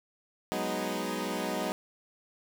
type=chord; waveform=15% pulse; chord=G# minor seventh; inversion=third; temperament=equal; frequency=185 / 207.7 / 246.9 / 311.1 Hz; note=F#3 / G#3 / B3 / D#4; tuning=0 / 0 / 0 / 0 cents; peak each=-30 dBFS; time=0.52-1.72 s; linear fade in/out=0 ms; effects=9-bit